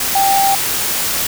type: tone in noise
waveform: sine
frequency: 786 Hz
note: G5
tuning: 4 cents sharp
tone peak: -11 dBFS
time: 0.15-0.55 s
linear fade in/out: 5 ms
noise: white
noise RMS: -18 dBFS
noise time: 0-1.27 s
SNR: +4 dB
effects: none